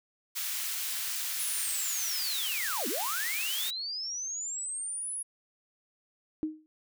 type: high-pass noise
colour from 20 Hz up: white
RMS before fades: -34 dBFS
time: 0.35-3.71 s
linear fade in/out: 20 ms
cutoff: 1600 Hz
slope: 12 dB/octave
type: linear two-way sweep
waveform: sine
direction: down then up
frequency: 10548 to 218.2 to 10548 Hz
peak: -33 dBFS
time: 1.39-5.23 s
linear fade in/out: 10 ms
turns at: 2.88 s
type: tone with exponential decay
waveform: sine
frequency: 311.1 Hz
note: D#4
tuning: in tune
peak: -25 dBFS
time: 6.43-6.66 s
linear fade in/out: 0 ms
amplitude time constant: 49 ms
effects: none